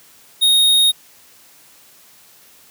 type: tone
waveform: square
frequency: 3728 Hz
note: A#7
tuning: 1 cent flat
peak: -11 dBFS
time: 0.41-0.92 s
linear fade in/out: 20 ms
effects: white hiss -48 dBFS RMS until 2.7 s + high-pass 80 Hz 12 dB/octave